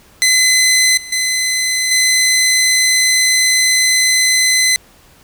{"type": "tone with level steps", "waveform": "15% pulse", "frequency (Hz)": 2032, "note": "B6", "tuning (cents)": 49, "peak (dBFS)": [-3, -22, -8, -4], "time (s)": [0.22, 4.76], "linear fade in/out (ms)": 0, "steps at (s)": [0.97, 1.12, 1.91], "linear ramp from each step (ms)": 5, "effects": ["pink hiss -47 dBFS RMS until 5.23 s"]}